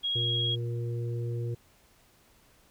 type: tone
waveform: sine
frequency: 3294 Hz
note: G#7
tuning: 15 cents flat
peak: -27 dBFS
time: 0.03-0.56 s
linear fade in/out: 20 ms
type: harmonic tone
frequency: 118.3 Hz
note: A#2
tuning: 26 cents sharp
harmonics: 1 / 3 / 4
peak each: -30 / -40 / -42 dBFS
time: 0.15-1.55 s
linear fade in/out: 10 ms
effects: pink hiss -62 dBFS RMS until 2.7 s